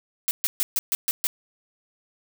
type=noise bursts; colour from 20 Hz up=blue; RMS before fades=-23 dBFS; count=7; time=0.28-1.27 s; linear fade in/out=0 ms; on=30 ms; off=130 ms; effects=none